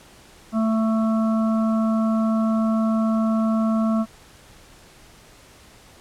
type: harmonic tone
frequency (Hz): 221.6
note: A3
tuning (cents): +13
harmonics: 1 / 3 / 5 / 6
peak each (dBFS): -18 / -28 / -32 / -34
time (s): 0.52-4.06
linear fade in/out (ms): 50
effects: pink hiss -49 dBFS RMS until 6 s + low-pass 11000 Hz 12 dB/octave